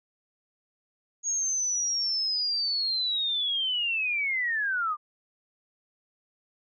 sine linear sweep, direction down, 6645 to 1174.7 Hz, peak -25 dBFS, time 1.23-4.97 s, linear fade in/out 50 ms, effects none

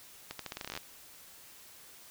accelerating click train, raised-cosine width 0.2 ms, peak -21 dBFS, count 14, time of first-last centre 0.31-0.775 s, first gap 83 ms, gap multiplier 0.84, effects white hiss -54 dBFS RMS until 2.1 s

